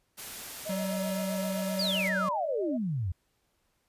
white noise, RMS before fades -41 dBFS, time 0.17-2.1 s, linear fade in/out 20 ms
sine tone with vibrato, 607 Hz, D#5, 43 cents flat, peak -34 dBFS, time 0.65-2.78 s, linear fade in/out 20 ms, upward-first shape triangle, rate 7.7 Hz, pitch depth 96 cents each way
square tone, 188.7 Hz, F#3, 34 cents sharp, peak -32 dBFS, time 0.69-2.29 s, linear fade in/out 5 ms
sine exponential sweep, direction down, 4965 to 82.41 Hz, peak -28 dBFS, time 1.79-3.12 s, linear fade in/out 5 ms
effects pink hiss -74 dBFS RMS until 3.88 s + resampled to 32000 Hz

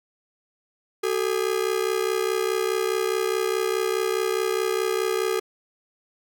45% pulse ring-modulated tone, 410 Hz, G#4, 22 cents flat, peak -19 dBFS, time 1.03-5.4 s, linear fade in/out 10 ms, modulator 32.4 Hz, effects none

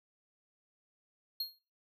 square tone with exponential decay, 4255 Hz, C8, 28 cents sharp, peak -31 dBFS, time 1.4-1.59 s, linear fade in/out 5 ms, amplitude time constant 40 ms, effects noise-tail reverb RT60 0.4 s tail -26 dB re dry

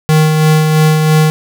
square tone with tremolo, 155.56 Hz, D#3, in tune, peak -6 dBFS, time 0.09-1.3 s, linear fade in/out 0 ms, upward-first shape sine, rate 3 Hz, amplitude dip 35%, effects none

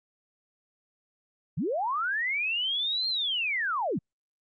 sine linear two-way sweep, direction up then down, 117.1 to 4229 to 117.1 Hz, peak -26 dBFS, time 1.57-3.99 s, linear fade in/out 10 ms, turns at 3.08 s, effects Opus 48 kbps

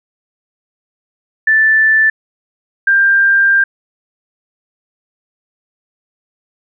sine tone pair in turn, 1760 / 1590.2 Hz, A6 / G6, 0 / +24 cents, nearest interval major second, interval 176 cents, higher first, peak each -7 dBFS, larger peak neither, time 1.47-2.1 / 2.87-3.64 s, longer second, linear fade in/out 5 ms, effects none

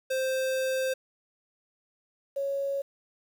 square / sine tone pair in turn, 523.3 / 554.4 Hz, C5 / C#5, 0 / 0 cents, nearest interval minor second, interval 100 cents, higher second, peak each -27 / -27 dBFS, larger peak neither, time 0.1-0.94 / 2.36-2.82 s, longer first, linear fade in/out 10 ms, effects 9-bit

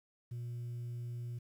sine tone, 120 Hz, B2, 49 cents flat, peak -36 dBFS, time 0.31-1.39 s, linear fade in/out 10 ms, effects tanh soft clip ceiling -38 dBFS + 11-bit

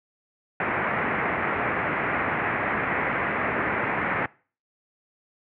white low-pass noise, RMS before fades -26 dBFS, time 0.6-4.26 s, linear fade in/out 2 ms, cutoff 2200 Hz, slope 48 dB/octave, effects noise-tail reverb RT60 0.4 s tail -23 dB re dry + high-pass 100 Hz 12 dB/octave

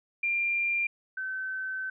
sine tone pair in turn, 2387 / 1532 Hz, D7 / G6, +28 / -40 cents, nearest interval minor sixth, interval 768 cents, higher first, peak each -25 / -31 dBFS, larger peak first, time 0.23-0.87 / 1.17-1.9 s, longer second, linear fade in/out 5 ms, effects none

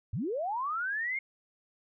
sine linear sweep, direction up, 77.2 to 2172 Hz, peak -30 dBFS, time 0.13-1.19 s, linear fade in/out 5 ms, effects none

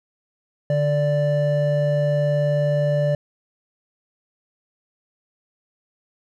triangle tone pair together, 146.83 / 586.6 Hz, D3 / D5, 0 / -2 cents, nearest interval 2 octaves, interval 2398 cents, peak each -18 dBFS, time 0.7-3.15 s, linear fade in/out 2 ms, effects none

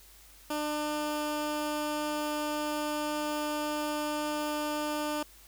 15% pulse tone, 299.7 Hz, D4, 35 cents sharp, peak -24 dBFS, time 0.5-5.23 s, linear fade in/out 5 ms, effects added 50 Hz sine -58 dBFS peak until 5.47 s + white hiss -56 dBFS RMS until 5.47 s

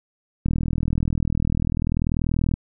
click train, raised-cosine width 5 ms, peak -10 dBFS, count 85, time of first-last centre 0.46-2.539 s, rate 40.4 Hz, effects none

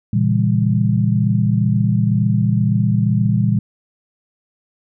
sine chord, A# diminished seventh, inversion none, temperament equal with one note detuned, 116.54 / 138.59 / 164.81 / 199.88 Hz, A#2 / C#3 / E3 / G3, 0 / 0 / 0 / +34 cents, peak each -16 / -22 / -20 / -18 dBFS, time 0.13-3.59 s, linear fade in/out 5 ms, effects none

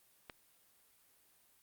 click, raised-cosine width 0.3 ms, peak -29 dBFS, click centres 0.298 s, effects white hiss -69 dBFS RMS until 1.62 s + Opus 32 kbps

